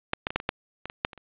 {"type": "clicks", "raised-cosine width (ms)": 0.3, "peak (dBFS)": [-7, -9, -16, -8, -19, -8, -18, -20, -6, -26, -29], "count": 11, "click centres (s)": [0.134, 0.269, 0.305, 0.36, 0.401, 0.491, 0.856, 0.899, 1.049, 1.132, 1.177], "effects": ["resampled to 8000 Hz", "8-bit"]}